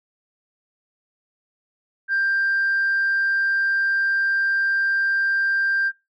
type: tone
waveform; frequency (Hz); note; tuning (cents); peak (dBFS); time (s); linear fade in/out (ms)
sine; 1585; G6; +19; -17; 2.08-5.92; 50
effects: noise-tail reverb RT60 0.2 s tail -18 dB re dry + tanh soft clip ceiling -15 dBFS